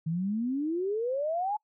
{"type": "exponential sweep", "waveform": "sine", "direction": "up", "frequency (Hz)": [155.56, 864], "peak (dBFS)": -27, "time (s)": [0.06, 1.57], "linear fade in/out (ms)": 10, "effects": ["noise-tail reverb RT60 0.1 s tail -26 dB re dry"]}